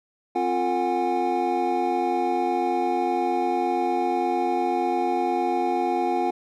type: tone cluster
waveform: triangle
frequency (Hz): 262.6 / 351.2 / 453 / 733 / 813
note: C4 / F4 / A#4 / F#5 / G#5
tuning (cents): +6 / +10 / -50 / -16 / -37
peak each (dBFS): -29 / -24 / -31 / -24 / -25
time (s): 0.35-6.31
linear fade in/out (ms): 10
effects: none